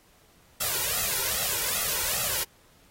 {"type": "noise with flanger", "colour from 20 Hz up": "white", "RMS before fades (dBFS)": -28, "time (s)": [0.6, 2.44], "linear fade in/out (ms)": 10, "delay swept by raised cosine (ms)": [1.5, 2.12], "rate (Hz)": 2.5, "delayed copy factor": 0.95, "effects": ["pink hiss -60 dBFS RMS until 2.9 s", "AAC 48 kbps"]}